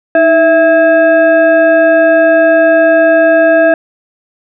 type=tone with frequency modulation; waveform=sine; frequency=659.3 Hz; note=E5; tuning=in tune; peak=-4 dBFS; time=0.15-3.74 s; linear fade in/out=2 ms; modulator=975 Hz; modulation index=0.78; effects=none